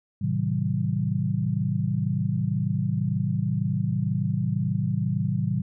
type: chord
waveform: sine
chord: A diminished seventh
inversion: none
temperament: just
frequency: 110 / 132 / 158.4 / 190.08 Hz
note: A2 / C3 / Eb3 / Gb3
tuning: 0 / +16 / +31 / +47 cents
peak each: -28 dBFS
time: 0.21-5.62 s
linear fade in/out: 10 ms
effects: none